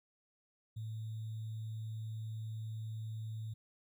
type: tone with sample-and-hold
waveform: sine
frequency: 110 Hz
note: A2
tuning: in tune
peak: -39 dBFS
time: 0.76-3.54 s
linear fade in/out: 10 ms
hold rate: 3675 Hz
effects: none